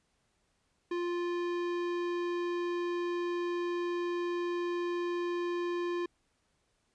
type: tone with tanh clipping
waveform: sine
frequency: 349.2 Hz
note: F4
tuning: in tune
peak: -33 dBFS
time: 0.91-6.06 s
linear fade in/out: 5 ms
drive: 18 dB
effects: pink hiss -75 dBFS RMS until 6.94 s + resampled to 22050 Hz